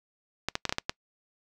clicks, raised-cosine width 0.2 ms, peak -10 dBFS, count 7, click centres 0.486 / 0.554 / 0.653 / 0.694 / 0.725 / 0.784 / 0.895 s, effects noise-tail reverb RT60 0.1 s tail -26 dB re dry

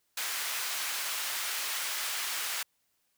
pink high-pass noise, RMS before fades -34 dBFS, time 0.17-2.63 s, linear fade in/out 5 ms, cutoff 1400 Hz, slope 12 dB/octave, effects white hiss -75 dBFS RMS until 3.17 s

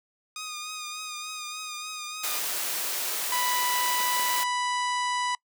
10% pulse tone with vibrato, 1235 Hz, D#6, 13 cents flat, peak -26 dBFS, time 0.36-2.39 s, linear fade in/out 2 ms, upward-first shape triangle, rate 3.4 Hz, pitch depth 40 cents each way
white noise, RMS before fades -30 dBFS, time 2.23-4.44 s, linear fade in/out 10 ms
harmonic tone, 987.8 Hz, B5, in tune, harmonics 1 / 2 / 3 / 4 / 5 / 6 / 7 / 8 / 9 / 10, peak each -27 / -33 / -37 / -39 / -41 / -43 / -44 / -45 / -46 / -47 dBFS, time 3.32-5.35 s, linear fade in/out 2 ms
clicks, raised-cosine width 3 ms, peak -27 dBFS, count 2, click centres 4.002 / 4.196 s
effects noise-tail reverb RT60 0.1 s tail -25 dB re dry + high-pass 400 Hz 12 dB/octave

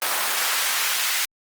pink noise with high-pass filter sweep, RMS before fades -23 dBFS, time 0.02-1.25 s, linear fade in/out 0 ms, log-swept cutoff 880 to 1800 Hz, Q 0.87, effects Opus 24 kbps

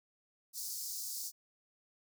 pink high-pass noise, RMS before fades -41 dBFS, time 0.53-1.32 s, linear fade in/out 50 ms, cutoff 4700 Hz, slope 48 dB/octave, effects none

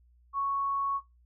sine tone, 1108.7 Hz, C#6, in tune, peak -27 dBFS, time 0.33-1.01 s, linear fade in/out 50 ms, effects noise-tail reverb RT60 0.2 s tail -18 dB re dry + added 60 Hz sine -59 dBFS peak until 1.25 s

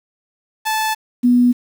sawtooth / sine tone pair in turn, 873 / 245 Hz, A5 / B3, -14 / -14 cents, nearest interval octave + minor seventh, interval 2200 cents, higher first, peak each -13 / -9 dBFS, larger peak second, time 0.65-0.95 / 1.23-1.53 s, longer neither, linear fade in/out 20 ms, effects 7-bit

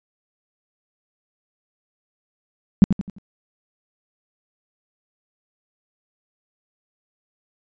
sine tone with echo, 196 Hz, G3, in tune, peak -5 dBFS, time 2.82-2.84 s, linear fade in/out 0 ms, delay 86 ms, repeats 4, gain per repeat -8 dB, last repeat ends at 3.184 s, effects resampled to 16000 Hz

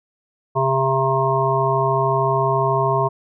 harmonic tone, 133.7 Hz, C3, 38 cents sharp, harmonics 1 / 3 / 5 / 7 / 8, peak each -22 / -22 / -22 / -22 / -22 dBFS, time 0.55-3.09 s, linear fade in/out 20 ms, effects none

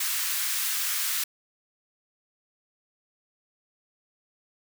white high-pass noise, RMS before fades -28 dBFS, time 0-1.24 s, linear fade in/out 5 ms, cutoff 1200 Hz, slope 24 dB/octave, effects none

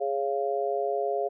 harmonic tone, 138.6 Hz, C#3, in tune, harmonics 3 / 4 / 5, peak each -29 / -31 / -29 dBFS, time 0-1.29 s, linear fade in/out 20 ms, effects none

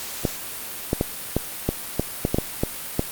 clicks, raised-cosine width 2 ms, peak -6 dBFS, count 11, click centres 0.252 / 0.931 / 1.011 / 1.366 / 1.69 / 1.996 / 2.251 / 2.345 / 2.385 / 2.635 / 2.994 s, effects white hiss -33 dBFS RMS until 3.11 s + Opus 48 kbps

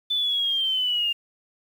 sine linear sweep, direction down, 3520 to 2794 Hz, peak -21 dBFS, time 0.1-1.13 s, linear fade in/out 10 ms, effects 8-bit

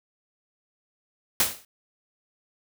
white noise with exponential decay, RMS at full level -18 dBFS, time 1.4-1.65 s, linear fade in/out 2 ms, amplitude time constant 53 ms, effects none

